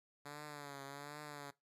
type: tone with vibrato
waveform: 5% pulse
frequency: 143.8 Hz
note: D3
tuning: 36 cents flat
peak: -36 dBFS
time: 0.25-1.51 s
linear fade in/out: 10 ms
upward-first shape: triangle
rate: 1.3 Hz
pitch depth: 81 cents each way
effects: noise-tail reverb RT60 0.2 s tail -20 dB re dry + resampled to 32000 Hz